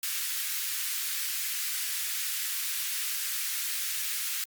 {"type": "high-pass noise", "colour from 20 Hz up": "white", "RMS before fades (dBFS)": -32, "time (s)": [0.03, 4.44], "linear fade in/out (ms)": 2, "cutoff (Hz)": 1500, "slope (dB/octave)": 24, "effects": ["Opus 48 kbps"]}